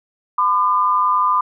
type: tone pair together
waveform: sine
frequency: 1011.1 / 1205 Hz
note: B5 / D6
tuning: +40 / +44 cents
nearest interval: minor third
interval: 304 cents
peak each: -16 dBFS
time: 0.38-1.41 s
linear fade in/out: 5 ms
effects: none